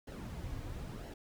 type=noise with flanger; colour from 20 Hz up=brown; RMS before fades=-43 dBFS; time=0.07-1.14 s; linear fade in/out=5 ms; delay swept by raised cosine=0.82 to 5.22 ms; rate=1 Hz; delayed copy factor=-0.55; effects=none